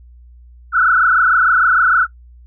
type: tone with frequency modulation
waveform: sine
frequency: 1410 Hz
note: F6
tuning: 16 cents sharp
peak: -9 dBFS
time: 0.72-2.07 s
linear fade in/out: 50 ms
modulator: 26.6 Hz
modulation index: 3.9
effects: noise-tail reverb RT60 0.1 s tail -19 dB re dry + added 60 Hz sine -39 dBFS peak until 2.46 s